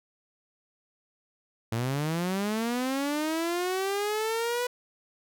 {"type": "linear sweep", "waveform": "sawtooth", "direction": "up", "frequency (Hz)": [110, 495], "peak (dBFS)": -23, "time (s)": [1.72, 4.67], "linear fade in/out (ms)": 5, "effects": []}